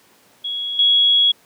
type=tone with level steps; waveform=sine; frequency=3335 Hz; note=G#7; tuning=7 cents sharp; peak=-22 / -11 dBFS; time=0.44-1.32 s; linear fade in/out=10 ms; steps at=0.79 s; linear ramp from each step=2 ms; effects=pink hiss -53 dBFS RMS until 1.45 s + high-pass 200 Hz 12 dB/octave